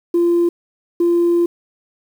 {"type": "tone pair in turn", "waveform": "sine", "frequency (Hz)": [344.2, 344.2], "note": ["F4", "F4"], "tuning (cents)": [-25, -25], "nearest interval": "unison", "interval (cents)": 0, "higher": "neither", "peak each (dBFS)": -10, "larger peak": "neither", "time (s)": [[0.14, 0.49], [1, 1.46]], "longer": "second", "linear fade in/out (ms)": 5, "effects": ["tanh soft clip ceiling -9 dBFS", "7-bit"]}